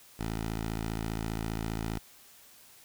10% pulse tone, 55 Hz, A1, in tune, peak -24 dBFS, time 0.19-1.99 s, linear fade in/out 5 ms, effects white hiss -56 dBFS RMS until 2.84 s

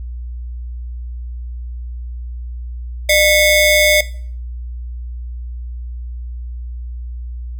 sawtooth ring-modulated tone, 1396.9 Hz, F6, in tune, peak -3 dBFS, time 3.09-4.01 s, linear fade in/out 5 ms, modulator 792 Hz, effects noise-tail reverb RT60 0.5 s tail -18 dB re dry + added 60 Hz sine -24 dBFS peak until 7.59 s

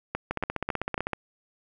two click trains, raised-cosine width 0.5 ms, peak -13 / -13 dBFS, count 14 / 4, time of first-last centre 0.31-1.133 / 0.15-0.979 s, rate 15.8 / 3.62 Hz, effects none

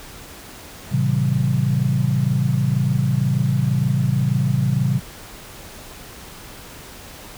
sine chord, A diminished seventh, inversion none, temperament just, 110 / 132 / 158.4 / 190.08 Hz, A2 / C3 / Eb3 / Gb3, 0 / +16 / +31 / +47 cents, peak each -24 / -18 / -24 / -24 dBFS, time 0.91-5 s, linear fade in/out 20 ms, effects pink hiss -39 dBFS RMS until 7.37 s

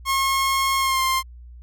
sawtooth tone with pitch glide, 1081 to 1054.5 Hz, C#6 to C6, -44 to +13 cents, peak -15 dBFS, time 0.05-1.23 s, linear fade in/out 50 ms, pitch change -43 cents, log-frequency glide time 0.78-1.01 s, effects added 60 Hz sine -39 dBFS peak until 1.62 s

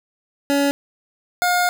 25% pulse tone pair in turn, 282 / 713.7 Hz, C#4 / F5, +30 / +37 cents, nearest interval octave + major third, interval 1607 cents, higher second, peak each -12 dBFS, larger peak neither, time 0.5-0.71 / 1.42-1.69 s, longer second, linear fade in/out 0 ms, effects none

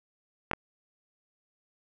clicks, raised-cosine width 0.5 ms, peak -12 dBFS, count 2, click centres 0.513 / 0.534 s, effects none

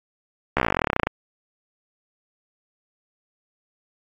slowing click train, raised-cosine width 0.5 ms, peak -4 dBFS, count 22, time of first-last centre 0.57-1.07 s, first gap 14 ms, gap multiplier 1.05, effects AAC 48 kbps

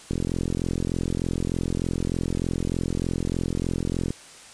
click train, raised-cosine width 3 ms, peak -13 dBFS, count 174, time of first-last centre 0.11-4.105 s, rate 43.3 Hz, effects white hiss -46 dBFS RMS until 4.53 s + resampled to 22050 Hz

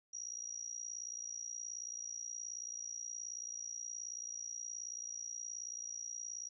sine tone with amplitude modulation, 5740 Hz, F8, 47 cents sharp, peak -38 dBFS, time 0.13-6.49 s, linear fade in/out 10 ms, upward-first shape sine, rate 58.7 Hz, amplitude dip 90%, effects none

